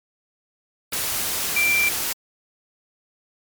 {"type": "tone in noise", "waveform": "sine", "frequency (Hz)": 2355, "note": "D7", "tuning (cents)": 4, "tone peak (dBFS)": -17, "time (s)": [1.56, 1.89], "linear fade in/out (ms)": 5, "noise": "white", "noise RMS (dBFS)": -25, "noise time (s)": [0.92, 2.13], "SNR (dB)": 5, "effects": ["MP3 96 kbps"]}